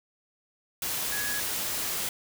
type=tone in noise; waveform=sine; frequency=1675 Hz; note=G#6; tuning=14 cents sharp; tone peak=-33 dBFS; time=1.12-1.4 s; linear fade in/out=2 ms; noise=white; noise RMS=-31 dBFS; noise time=0.82-2.09 s; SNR=-5 dB; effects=none